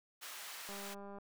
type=high-pass noise; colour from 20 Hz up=pink; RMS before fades=-48 dBFS; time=0.21-0.95 s; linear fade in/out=20 ms; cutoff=1100 Hz; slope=12 dB/octave
type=click train; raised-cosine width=1 ms; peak=-37 dBFS; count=100; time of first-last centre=0.69-1.185 s; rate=200 Hz
effects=none